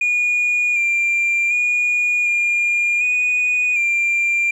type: tone with pitch steps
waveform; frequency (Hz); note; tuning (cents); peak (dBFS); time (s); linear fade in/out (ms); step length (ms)
sine; 2444 / 2378 / 2443 / 2411 / 2472 / 2379; D#7 / D7 / D#7 / D7 / D#7 / D7; -32 / +21 / -32 / +45 / -12 / +22; -13; 0.01-4.51; 5; 750
effects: tanh soft clip ceiling -13 dBFS + 9-bit